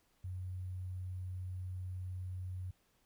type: tone with sample-and-hold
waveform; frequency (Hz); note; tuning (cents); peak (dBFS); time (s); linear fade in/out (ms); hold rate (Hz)
sine; 91.9; F#2; -11; -39; 0.24-2.71; 5; 11025
effects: pink hiss -74 dBFS RMS until 3.05 s